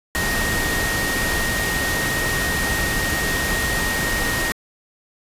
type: tone in noise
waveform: sine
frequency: 1864.7 Hz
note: A#6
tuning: in tune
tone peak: -23 dBFS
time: 0.15-4.52 s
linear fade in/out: 0 ms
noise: pink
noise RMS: -23 dBFS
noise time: 0.15-4.52 s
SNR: -3 dB
effects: resampled to 32000 Hz